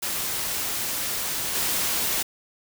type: noise with level steps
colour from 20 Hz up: white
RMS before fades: -28 / -25 dBFS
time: 0.02-2.23 s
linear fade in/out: 10 ms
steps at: 1.55 s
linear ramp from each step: 2 ms
effects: none